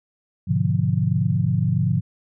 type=chord; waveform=sine; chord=G# diminished seventh; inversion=none; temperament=equal with one note detuned; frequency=103.83 / 125.48 / 146.83 / 174.61 Hz; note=G#2 / B2 / D3 / F3; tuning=0 / +28 / 0 / 0 cents; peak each=-23 dBFS; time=0.47-2.01 s; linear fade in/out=20 ms; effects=none